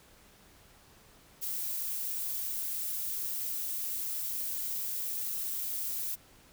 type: noise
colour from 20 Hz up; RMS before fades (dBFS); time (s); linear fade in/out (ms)
violet; -35; 1.41-6.16; 20
effects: pink hiss -59 dBFS RMS until 6.52 s